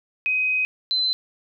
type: tone pair in turn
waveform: sine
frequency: 2517 / 4054 Hz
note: D#7 / B7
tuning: +19 / +45 cents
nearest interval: minor sixth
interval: 826 cents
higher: second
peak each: -19 dBFS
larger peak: neither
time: 0.26-0.65 / 0.91-1.13 s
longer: first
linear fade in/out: 0 ms
effects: none